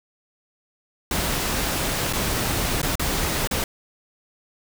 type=noise with dropouts; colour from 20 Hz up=pink; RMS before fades=-24 dBFS; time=1.11-3.64 s; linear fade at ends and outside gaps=2 ms; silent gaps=2.127-2.133 / 2.817-2.829 / 2.955-2.995 / 3.474-3.511 s; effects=none